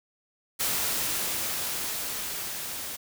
white noise with level ramp, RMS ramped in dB -27 to -36 dBFS, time 0.59-2.97 s, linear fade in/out 20 ms, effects none

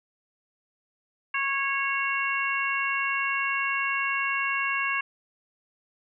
harmonic tone, 550 Hz, C#5, 14 cents flat, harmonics 2 / 3 / 4 / 5, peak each -30 / -30 / -30 / -30 dBFS, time 1.34-5.01 s, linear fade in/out 5 ms, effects none

